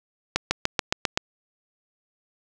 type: accelerating click train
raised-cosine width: 0.2 ms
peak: -3 dBFS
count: 7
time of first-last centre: 0.36-1.175 s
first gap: 150 ms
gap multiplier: 0.96
effects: none